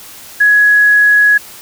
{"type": "tone", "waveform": "sine", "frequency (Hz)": 1676, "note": "G#6", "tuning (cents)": 15, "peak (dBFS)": -5, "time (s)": [0.4, 1.38], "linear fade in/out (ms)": 10, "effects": ["white hiss -34 dBFS RMS until 1.61 s"]}